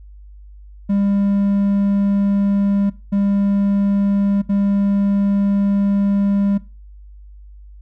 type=tone bursts at uneven times; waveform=triangle; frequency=200 Hz; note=G3; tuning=35 cents sharp; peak=-12 dBFS; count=3; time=0.89-2.9 / 3.12-4.42 / 4.49-6.58 s; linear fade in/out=10 ms; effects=noise-tail reverb RT60 0.3 s tail -19 dB re dry + added 50 Hz sine -37 dBFS peak until 7.81 s